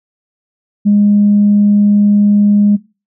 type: tone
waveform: sine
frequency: 205.6 Hz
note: G#3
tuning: 17 cents flat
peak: -5 dBFS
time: 0.85-2.77 s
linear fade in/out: 20 ms
effects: noise-tail reverb RT60 0.3 s tail -21 dB re dry + tanh soft clip ceiling -1 dBFS